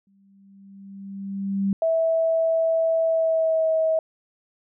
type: tone with exponential growth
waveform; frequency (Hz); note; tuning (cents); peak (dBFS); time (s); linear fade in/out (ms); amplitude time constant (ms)
sine; 196.5; G3; +4; -18; 0.07-1.73; 2; 360
type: tone with pitch glide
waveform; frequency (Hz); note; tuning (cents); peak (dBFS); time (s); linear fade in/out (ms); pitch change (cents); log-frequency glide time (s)
sine; 653 to 641; E5 to E5; -17 to -49; -18; 1.82-3.99; 2; -32; 3.05-3.69
effects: none